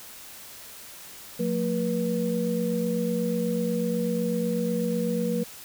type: tone cluster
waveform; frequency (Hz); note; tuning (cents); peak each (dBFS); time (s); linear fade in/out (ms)
sine; 178.8 / 226.9 / 483.3; F3 / A#3 / B4; +41 / -47 / -38; -28; 1.39-5.44; 10
effects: white hiss -44 dBFS RMS until 5.64 s